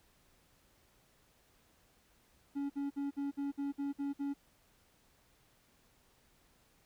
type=tone bursts; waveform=triangle; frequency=281.2 Hz; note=C#4; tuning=25 cents sharp; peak=-32 dBFS; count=9; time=2.55-4.34 s; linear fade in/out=20 ms; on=150 ms; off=55 ms; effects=pink hiss -69 dBFS RMS until 6.85 s